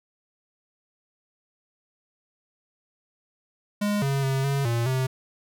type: tone with pitch steps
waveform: square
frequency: 206.2 / 137.8 / 134.6 / 139 / 117.3 / 130.4 Hz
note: G#3 / C#3 / C3 / C#3 / A#2 / C3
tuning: -12 / -10 / +49 / +5 / +11 / -5 cents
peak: -23 dBFS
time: 3.81-5.07 s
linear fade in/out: 10 ms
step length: 210 ms
effects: none